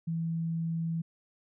sine tone, 164.81 Hz, E3, in tune, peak -29 dBFS, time 0.07-1.02 s, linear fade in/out 10 ms, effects none

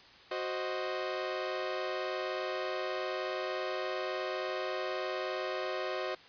sawtooth chord, C diminished, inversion second, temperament equal, 370 / 523.3 / 622.3 Hz, Gb4 / C5 / Eb5, 0 / 0 / 0 cents, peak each -34 dBFS, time 0.31-6.15 s, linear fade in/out 5 ms, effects white hiss -55 dBFS RMS until 6.28 s + resampled to 11025 Hz

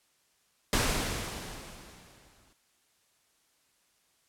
pink noise with exponential decay, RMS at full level -25 dBFS, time 0.73-2.53 s, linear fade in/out 1 ms, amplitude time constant 390 ms, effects white hiss -70 dBFS RMS until 4.28 s + low-pass 11000 Hz 12 dB/octave

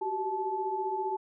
sine tone cluster, 372.3 / 387.4 / 869 Hz, F#4 / G4 / A5, +11 / -20 / -22 cents, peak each -37 / -35 / -31 dBFS, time 0.01-1.17 s, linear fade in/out 10 ms, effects none

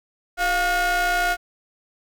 45% pulse ring-modulated tone, 366.7 Hz, F#4, 15 cents flat, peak -16 dBFS, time 0.37-1.37 s, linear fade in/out 50 ms, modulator 1070 Hz, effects none

